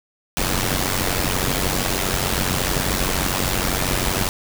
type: noise with amplitude modulation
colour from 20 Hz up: pink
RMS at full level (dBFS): -18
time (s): 0.37-4.29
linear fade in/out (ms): 0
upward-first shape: sine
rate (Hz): 92.7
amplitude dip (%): 75
effects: none